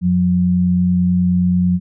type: tone pair together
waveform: sine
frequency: 89.9 / 179.3 Hz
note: F#2 / F3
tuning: -49 / +46 cents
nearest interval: octave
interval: 1195 cents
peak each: -21 / -12 dBFS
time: 0.01-1.8 s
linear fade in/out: 50 ms
effects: none